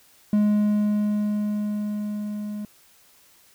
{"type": "tone with level ramp", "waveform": "triangle", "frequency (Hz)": 208.9, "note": "G#3", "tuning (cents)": 10, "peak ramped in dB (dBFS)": [-14, -27], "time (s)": [0.33, 2.65], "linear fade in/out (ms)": 2, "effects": ["white hiss -56 dBFS RMS until 3.54 s"]}